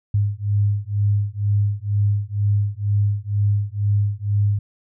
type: beating tone pair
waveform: sine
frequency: 101.4 / 103.5 Hz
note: G#2 / G#2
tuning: -41 / -5 cents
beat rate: 2.1 Hz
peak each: -20 dBFS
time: 0.14-4.59 s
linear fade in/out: 5 ms
effects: none